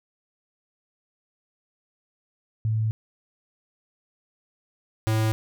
sine / square tone pair in turn, 110 / 110 Hz, A2 / A2, 0 / 0 cents, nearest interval unison, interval 0 cents, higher neither, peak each -21 dBFS, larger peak neither, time 2.65-2.91 / 5.07-5.32 s, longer first, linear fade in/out 0 ms, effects none

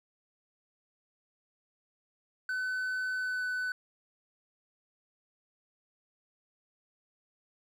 triangle tone with pitch glide, 1511 to 1500.6 Hz, F#6 to F#6, +36 to +24 cents, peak -29 dBFS, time 2.49-3.72 s, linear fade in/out 2 ms, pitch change -12 cents, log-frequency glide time 3.15-3.43 s, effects none

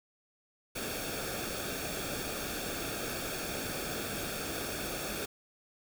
pink noise with comb filter, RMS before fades -37 dBFS, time 0.75-5.26 s, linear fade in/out 10 ms, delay 1 ms, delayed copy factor -0.65, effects none

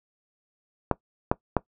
clicks, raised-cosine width 1 ms, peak -6 dBFS, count 3, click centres 0.913 / 1.315 / 1.567 s, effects noise-tail reverb RT60 0.1 s tail -20 dB re dry

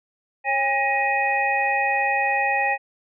sine tone cluster, 549 / 810 / 1893 / 2495 Hz, C#5 / G#5 / A#6 / D#7, -17 / -43 / +26 / +4 cents, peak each -30 / -22 / -24 / -25 dBFS, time 0.44-2.78 s, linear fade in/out 50 ms, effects none

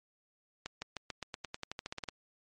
accelerating click train, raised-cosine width 0.2 ms, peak -21 dBFS, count 16, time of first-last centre 0.66-2.087 s, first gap 160 ms, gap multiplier 0.92, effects MP3 48 kbps

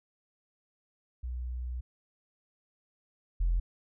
sine tone pair in turn, 61.74 / 42.84 Hz, B1 / F1, 0 / -33 cents, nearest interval tritone, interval 633 cents, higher first, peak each -33 / -23 dBFS, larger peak second, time 1.23-1.81 / 3.4-3.6 s, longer first, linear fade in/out 10 ms, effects tanh soft clip ceiling -21 dBFS

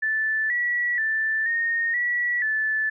sine tone with pitch steps, 1755 / 1937 / 1765 / 1848 / 1939 / 1745 Hz, A6 / B6 / A6 / A#6 / B6 / A6, -5 / -34 / +5 / -16 / -32 / -15 cents, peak -21 dBFS, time 0.02-2.9 s, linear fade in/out 10 ms, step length 480 ms, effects none

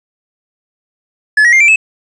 triangle tone with pitch steps, 1715 / 1902.9 / 2111 / 2343 / 2599 Hz, A6 / A#6 / C7 / D7 / E7, -45 / +35 / +15 / -5 / -25 cents, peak -3 dBFS, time 1.37-1.76 s, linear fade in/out 5 ms, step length 78 ms, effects resampled to 22050 Hz + 7-bit

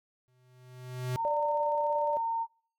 square tone with exponential growth, 126.3 Hz, B2, 39 cents sharp, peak -29 dBFS, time 0.28-1.16 s, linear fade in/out 0 ms, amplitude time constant 190 ms
sine tone, 914 Hz, A#5, 34 cents flat, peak -28 dBFS, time 1.15-2.47 s, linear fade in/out 50 ms
sine tone with tremolo, 588 Hz, D5, 2 cents sharp, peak -28 dBFS, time 1.25-2.17 s, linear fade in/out 0 ms, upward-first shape square, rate 17 Hz, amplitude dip 25%
effects noise-tail reverb RT60 0.5 s tail -25 dB re dry

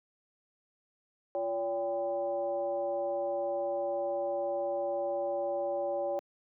sine tone with frequency modulation, 570 Hz, C#5, 48 cents sharp, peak -29 dBFS, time 1.35-6.19 s, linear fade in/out 0 ms, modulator 222 Hz, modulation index 0.81, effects high-pass 300 Hz 12 dB/octave

